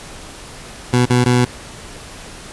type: tone with dropouts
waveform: 20% pulse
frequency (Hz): 123.47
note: B2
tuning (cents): 0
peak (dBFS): -6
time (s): 0.93-1.45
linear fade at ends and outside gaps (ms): 5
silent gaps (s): 1.055-1.1 / 1.242-1.259
effects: pink hiss -35 dBFS RMS until 2.52 s + resampled to 24000 Hz